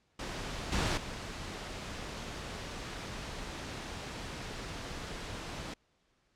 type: noise with level steps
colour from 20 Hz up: pink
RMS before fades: -39 / -31 / -41 dBFS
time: 0.19-5.74 s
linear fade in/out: 5 ms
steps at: 0.72 / 0.97 s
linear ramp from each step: 5 ms
effects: pink hiss -73 dBFS RMS until 6.35 s + low-pass 6000 Hz 12 dB/octave